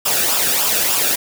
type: noise with flanger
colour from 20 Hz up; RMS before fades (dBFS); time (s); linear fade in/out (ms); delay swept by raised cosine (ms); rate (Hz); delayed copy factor
white; -17; 0.05-1.16; 10; 0.47 to 0.99; 3.4; -0.6
effects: none